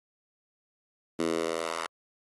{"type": "tone with high-pass filter sweep", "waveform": "10% pulse", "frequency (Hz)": 82.3, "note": "E2", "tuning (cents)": -2, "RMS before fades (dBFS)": -31, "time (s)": [1.19, 1.87], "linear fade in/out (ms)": 5, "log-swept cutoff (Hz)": [290, 910], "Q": 1.8, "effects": ["AAC 32 kbps"]}